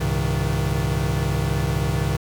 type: tone cluster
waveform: square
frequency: 66.7 / 102.4 / 117.7 / 134.1 / 157.8 Hz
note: C2 / G#2 / A#2 / C3 / D#3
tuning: +34 / -24 / +17 / +43 / +25 cents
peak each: -27 / -28 / -34 / -26 / -26 dBFS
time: 0-2.17 s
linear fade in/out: 10 ms
effects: 9-bit